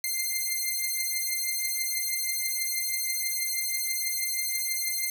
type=beating tone pair; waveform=5% pulse; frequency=2093 / 2099.2 Hz; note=C7 / C7; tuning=0 / +5 cents; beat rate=6.2 Hz; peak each=-20 dBFS; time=0.04-5.1 s; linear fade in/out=2 ms; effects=none